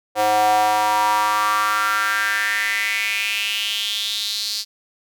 square tone with high-pass filter sweep, 105.9 Hz, G#2, 34 cents sharp, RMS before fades -20 dBFS, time 0.15-4.65 s, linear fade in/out 50 ms, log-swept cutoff 630 to 4600 Hz, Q 5.2, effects none

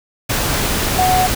sine tone in noise, 739 Hz, F#5, 2 cents flat, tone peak -12 dBFS, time 0.98-1.27 s, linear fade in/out 10 ms, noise pink, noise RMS -18 dBFS, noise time 0.29-1.35 s, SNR +3 dB, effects none

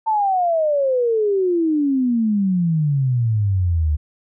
sine exponential sweep, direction down, 900 to 73 Hz, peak -15 dBFS, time 0.06-3.97 s, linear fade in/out 20 ms, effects none

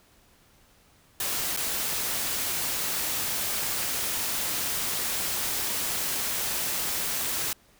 white noise with dropouts, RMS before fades -29 dBFS, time 1.2-7.53 s, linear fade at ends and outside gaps 2 ms, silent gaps 1.565-1.572 s, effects pink hiss -60 dBFS RMS until 7.79 s

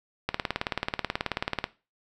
click train, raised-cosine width 0.3 ms, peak -10 dBFS, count 26, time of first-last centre 0.29-1.641 s, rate 18.5 Hz, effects noise-tail reverb RT60 0.3 s tail -17 dB re dry

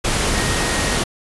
sine tone in noise, 1873 Hz, A#6, 8 cents sharp, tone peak -28 dBFS, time 0.34-0.98 s, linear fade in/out 10 ms, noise pink, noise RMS -19 dBFS, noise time 0.04-1.04 s, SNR -12 dB, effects resampled to 24000 Hz

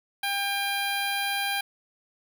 10% pulse tone with notch filter, 799 Hz, G5, 33 cents sharp, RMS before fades -28 dBFS, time 0.23-1.61 s, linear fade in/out 5 ms, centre 5900 Hz, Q 1.7, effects none

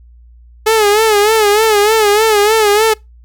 sawtooth tone with vibrato, 426.4 Hz, G#4, 46 cents sharp, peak -4 dBFS, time 0.66-2.94 s, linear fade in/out 10 ms, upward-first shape sine, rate 3.3 Hz, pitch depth 83 cents each way, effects noise-tail reverb RT60 0.2 s tail -25 dB re dry + added 59 Hz sine -38 dBFS peak until 3.24 s

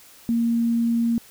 sine tone, 232.6 Hz, A#3, 4 cents flat, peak -18 dBFS, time 0.29-1.18 s, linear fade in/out 0 ms, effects white hiss -49 dBFS RMS until 1.3 s

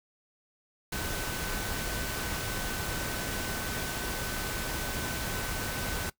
sine tone in noise, 1516 Hz, F#6, 42 cents sharp, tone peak -41 dBFS, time 0.92-6.1 s, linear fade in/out 5 ms, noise pink, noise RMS -34 dBFS, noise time 0.92-6.1 s, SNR -10 dB, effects noise-tail reverb RT60 0.1 s tail -19 dB re dry

